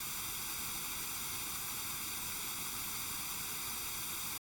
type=noise with comb filter; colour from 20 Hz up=white; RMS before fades=-40 dBFS; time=0-4.38 s; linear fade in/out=5 ms; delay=0.84 ms; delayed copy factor=+0.8; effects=AAC 64 kbps